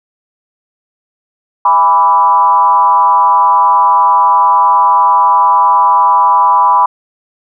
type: tone with frequency modulation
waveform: sine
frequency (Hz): 991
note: B5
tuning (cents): +6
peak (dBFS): -5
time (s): 1.65-6.86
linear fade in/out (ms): 5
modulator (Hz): 171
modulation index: 0.82
effects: none